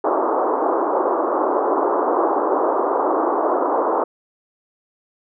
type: band-pass noise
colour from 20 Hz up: pink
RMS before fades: -19 dBFS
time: 0.04-4.04 s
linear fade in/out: 5 ms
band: 310 to 1200 Hz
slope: 48 dB/octave
effects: none